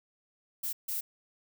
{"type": "noise bursts at uneven times", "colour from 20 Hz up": "violet", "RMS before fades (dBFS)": -34, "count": 2, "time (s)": [[0.63, 0.73], [0.88, 1.01]], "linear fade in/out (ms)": 10, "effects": []}